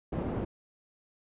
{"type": "low-pass noise", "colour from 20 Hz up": "white", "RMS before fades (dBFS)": -33, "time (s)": [0.12, 0.45], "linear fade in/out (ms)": 10, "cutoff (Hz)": 380, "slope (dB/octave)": 12, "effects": ["resampled to 8000 Hz"]}